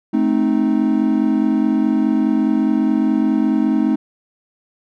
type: chord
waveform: triangle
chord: A diminished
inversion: none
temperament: equal with one note detuned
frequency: 216.7 / 261.6 / 311.1 Hz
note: A3 / C4 / Eb4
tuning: -26 / 0 / 0 cents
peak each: -16 dBFS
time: 0.13-3.96 s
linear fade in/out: 10 ms
effects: none